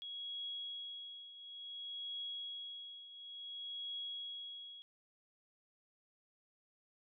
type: tone with tremolo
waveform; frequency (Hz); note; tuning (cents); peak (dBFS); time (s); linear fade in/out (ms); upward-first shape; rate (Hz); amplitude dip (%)
sine; 3322; G#7; 0; -40; 0.02-4.82; 0; triangle; 0.57; 75
effects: none